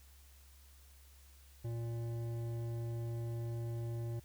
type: tone with hard clipping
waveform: sine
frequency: 116.54 Hz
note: A#2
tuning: in tune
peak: -39 dBFS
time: 1.64-4.2 s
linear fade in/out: 10 ms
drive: 11 dB
effects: added 68 Hz sine -58 dBFS peak until 4.24 s + white hiss -65 dBFS RMS until 4.24 s